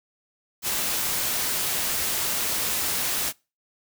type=noise; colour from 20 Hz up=white; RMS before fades=-26 dBFS; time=0.62-3.33 s; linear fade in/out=50 ms; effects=noise-tail reverb RT60 0.3 s tail -25 dB re dry